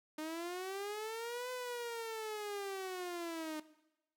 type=linear two-way sweep; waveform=sawtooth; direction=up then down; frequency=304.7 to 506 to 304.7 Hz; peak=-36 dBFS; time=0.18-3.6 s; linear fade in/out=5 ms; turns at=1.51 s; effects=noise-tail reverb RT60 0.9 s tail -17 dB re dry